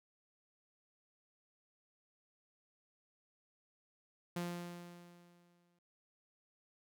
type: tone with exponential decay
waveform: sawtooth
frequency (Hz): 174.3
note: F3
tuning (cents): -3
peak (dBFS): -33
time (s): 4.36-5.79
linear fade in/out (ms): 5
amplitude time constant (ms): 310
effects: none